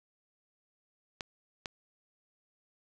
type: clicks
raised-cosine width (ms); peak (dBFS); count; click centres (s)
0.2; -19; 2; 1.208 / 1.658
effects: none